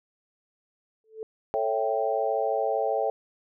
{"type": "tone with exponential growth", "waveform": "sine", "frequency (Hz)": 440, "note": "A4", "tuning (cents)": 0, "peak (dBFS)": -29, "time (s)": [1.04, 1.23], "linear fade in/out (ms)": 1, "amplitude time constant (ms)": 41}
{"type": "chord", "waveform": "sine", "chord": "A dominant seventh", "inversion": "none", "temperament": "equal with one note detuned", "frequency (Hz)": [441.3, 554.4, 659.3, 784], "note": ["A4", "C#5", "E5", "G5"], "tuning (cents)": [5, 0, 0, 0], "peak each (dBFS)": -29, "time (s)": [1.54, 3.1], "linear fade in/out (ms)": 0}
{"effects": []}